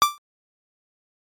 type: tone with exponential decay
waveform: 45% pulse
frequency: 1174.7 Hz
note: D6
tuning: in tune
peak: -9 dBFS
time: 0.02-0.18 s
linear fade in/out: 0 ms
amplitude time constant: 34 ms
effects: MP3 64 kbps